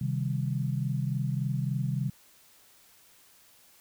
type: chord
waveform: sine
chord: C minor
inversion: none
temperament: equal with one note detuned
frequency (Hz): 132.18 / 155.56 / 196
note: C3 / Eb3 / G3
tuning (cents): +18 / 0 / 0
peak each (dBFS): -29 / -32 / -35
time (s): 0.01-2.1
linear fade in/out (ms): 5
effects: white hiss -59 dBFS RMS until 3.8 s